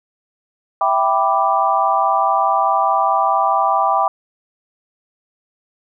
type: chord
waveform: sine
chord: E minor seventh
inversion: none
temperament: equal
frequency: 659.3 / 784 / 987.8 / 1174.7 Hz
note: E5 / G5 / B5 / D6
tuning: 0 / 0 / 0 / 0 cents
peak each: -21 / -17 / -19 / -18 dBFS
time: 0.81-4.08 s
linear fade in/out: 2 ms
effects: none